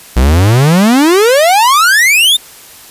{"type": "exponential sweep", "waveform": "45% pulse", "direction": "up", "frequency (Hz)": [58.27, 3692], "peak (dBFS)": -5, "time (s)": [0.16, 2.37], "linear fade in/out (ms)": 10, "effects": ["white hiss -35 dBFS RMS until 2.9 s", "resampled to 32000 Hz"]}